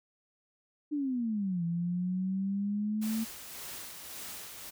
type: exponential two-way sweep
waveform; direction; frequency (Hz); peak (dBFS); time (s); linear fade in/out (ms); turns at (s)
sine; down then up; 303.7 to 167.7 to 225.6; -29; 0.91-3.25; 20; 1.64
type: noise with tremolo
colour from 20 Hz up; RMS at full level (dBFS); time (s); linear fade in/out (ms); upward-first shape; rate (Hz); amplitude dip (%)
white; -42; 3.01-4.71; 20; sine; 1.8; 40
effects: none